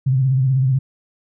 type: tone with vibrato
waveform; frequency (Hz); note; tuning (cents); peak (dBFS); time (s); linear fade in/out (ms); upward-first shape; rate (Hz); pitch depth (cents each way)
sine; 131.7; C3; +12; -13; 0.06-0.79; 10; sine; 16; 71
effects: none